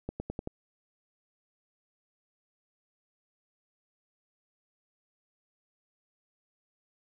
accelerating click train, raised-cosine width 2 ms, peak -21 dBFS, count 5, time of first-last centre 0.09-0.474 s, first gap 110 ms, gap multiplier 0.91, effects none

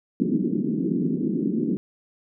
pink band-pass noise, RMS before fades -24 dBFS, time 0.2-1.77 s, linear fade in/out 0 ms, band 170 to 360 Hz, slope 48 dB/octave, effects none

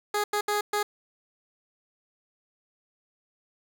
15% pulse tone bursts at uneven times, 415.3 Hz, G#4, in tune, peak -18 dBFS, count 4, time 0.14-0.24 / 0.33-0.41 / 0.48-0.61 / 0.73-0.83 s, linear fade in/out 5 ms, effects none

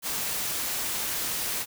white noise, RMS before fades -30 dBFS, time 0.02-1.66 s, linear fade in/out 50 ms, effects none

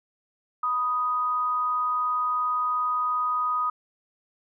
sine tone pair together, 987.8 / 1245 Hz, B5 / D#6, 0 / +1 cents, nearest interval major third, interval 401 cents, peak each -32 / -23 dBFS, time 0.63-3.7 s, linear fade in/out 5 ms, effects none

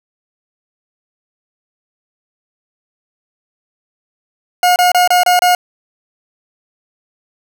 40% pulse tone bursts, 718 Hz, F5, 48 cents sharp, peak -7 dBFS, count 6, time 4.63-5.55 s, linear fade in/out 2 ms, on 130 ms, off 28 ms, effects none

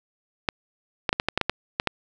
clicks, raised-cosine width 0.3 ms, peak -5 dBFS, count 10, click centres 0.488 / 1.092 / 1.129 / 1.199 / 1.286 / 1.376 / 1.413 / 1.496 / 1.799 / 1.873 s, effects none

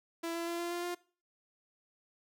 sawtooth tone with pitch steps, 334 / 337.5 / 341 / 344.6 / 348.2 / 351.8 Hz, E4 / E4 / F4 / F4 / F4 / F4, +23 / +41 / -41 / -23 / -5 / +13 cents, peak -31 dBFS, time 0.23-0.95 s, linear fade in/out 10 ms, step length 120 ms, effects noise-tail reverb RT60 0.4 s tail -21 dB re dry

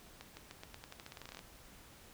accelerating click train, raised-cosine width 0.2 ms, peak -30 dBFS, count 18, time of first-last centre 0.21-1.392 s, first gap 160 ms, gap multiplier 0.88, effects pink hiss -58 dBFS RMS until 2.13 s

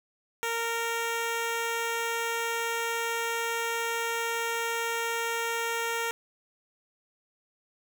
10% pulse tone, 462.3 Hz, A#4, 14 cents flat, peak -20 dBFS, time 0.43-6.11 s, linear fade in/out 0 ms, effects none

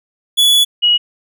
45% pulse / sine tone pair in turn, 3410 / 2906 Hz, G#7 / F#7, +45 / -32 cents, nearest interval minor third, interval 277 cents, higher first, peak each -8 dBFS, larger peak neither, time 0.37-0.65 / 0.82-0.98 s, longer first, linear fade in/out 20 ms, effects none

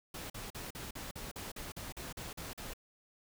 pink noise bursts, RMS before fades -44 dBFS, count 13, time 0.14-2.736 s, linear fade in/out 5 ms, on 160 ms, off 43 ms, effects none

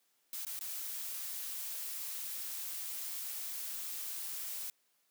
blue noise with dropouts, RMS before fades -41 dBFS, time 0.33-4.7 s, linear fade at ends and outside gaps 1 ms, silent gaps 0.45-0.467 / 0.591-0.61 s, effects white hiss -75 dBFS RMS until 5.1 s + high-pass 200 Hz 12 dB/octave

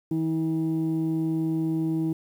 sine tone pair together, 160.6 / 321.2 Hz, E3 / E4, -45 / -45 cents, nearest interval octave, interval 1200 cents, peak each -26 / -23 dBFS, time 0.11-2.13 s, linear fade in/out 5 ms, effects tanh soft clip ceiling -19 dBFS + 9-bit

